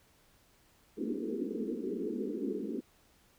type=band-pass noise; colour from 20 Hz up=pink; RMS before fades=-36 dBFS; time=0.97-2.81 s; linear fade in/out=20 ms; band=200 to 460 Hz; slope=96 dB/octave; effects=pink hiss -66 dBFS RMS until 3.38 s